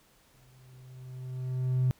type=tone with exponential growth; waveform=triangle; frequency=128.1 Hz; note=C3; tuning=36 cents flat; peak=-18 dBFS; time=0.34-1.91 s; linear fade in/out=0 ms; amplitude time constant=340 ms; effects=tanh soft clip ceiling -19 dBFS + pink hiss -63 dBFS RMS until 1.99 s